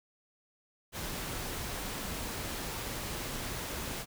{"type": "noise", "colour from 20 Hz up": "pink", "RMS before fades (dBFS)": -38, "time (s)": [0.92, 4.06], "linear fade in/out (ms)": 50, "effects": []}